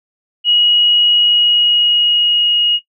sine tone with pitch glide, 2900 to 2880 Hz, F#7 to F#7, -35 to -47 cents, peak -9 dBFS, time 0.44-2.8 s, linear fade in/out 50 ms, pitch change -12 cents, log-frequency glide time 1.15-2.59 s, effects noise-tail reverb RT60 0.1 s tail -17 dB re dry

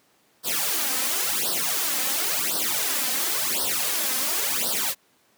white noise with flanger, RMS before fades -25 dBFS, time 0.43-4.95 s, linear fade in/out 50 ms, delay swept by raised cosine 0.21 to 3.91 ms, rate 0.94 Hz, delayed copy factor +0.95, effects pink hiss -62 dBFS RMS until 5.37 s + high-pass 200 Hz 12 dB/octave

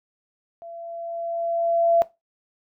sine tone with level ramp, 676 Hz, E5, 43 cents sharp, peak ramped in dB -37 to -14 dBFS, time 0.62-2.02 s, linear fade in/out 0 ms, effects noise-tail reverb RT60 0.2 s tail -17 dB re dry

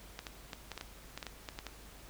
clicks, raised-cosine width 0.2 ms, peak -23 dBFS, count 12, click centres 0.191 / 0.268 / 0.532 / 0.717 / 0.777 / 0.811 / 1.176 / 1.228 / 1.267 / 1.488 / 1.589 / 1.667 s, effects added 50 Hz sine -55 dBFS peak until 2.09 s + pink hiss -55 dBFS RMS until 2.09 s

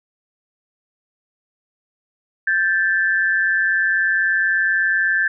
sine tone pair together, 1568 / 1748.1 Hz, G6 / A6, 0 / -12 cents, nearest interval major second, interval 188 cents, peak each -18 dBFS, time 2.47-5.28 s, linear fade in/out 5 ms, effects none

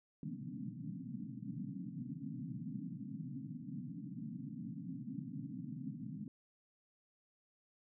white band-pass noise, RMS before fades -45 dBFS, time 0.23-6.28 s, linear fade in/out 2 ms, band 120 to 280 Hz, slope 96 dB/octave, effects none

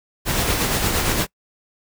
pink noise with tremolo, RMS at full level -19 dBFS, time 0.25-1.27 s, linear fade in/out 50 ms, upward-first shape sine, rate 8.6 Hz, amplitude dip 35%, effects noise-tail reverb RT60 0.1 s tail -24 dB re dry

